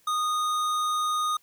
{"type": "tone with tanh clipping", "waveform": "sine", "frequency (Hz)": 1235, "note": "D#6", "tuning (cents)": -13, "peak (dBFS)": -26, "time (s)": [0.07, 1.37], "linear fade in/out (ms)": 5, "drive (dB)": 18, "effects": ["white hiss -63 dBFS RMS until 1.42 s"]}